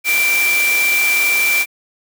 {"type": "tone in noise", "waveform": "sine", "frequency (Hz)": 2349, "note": "D7", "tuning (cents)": 0, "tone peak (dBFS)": -13, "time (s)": [0.04, 1.66], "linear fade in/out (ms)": 50, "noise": "white", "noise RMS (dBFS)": -21, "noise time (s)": [0.04, 1.66], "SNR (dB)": 5, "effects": ["high-pass 300 Hz 12 dB/octave"]}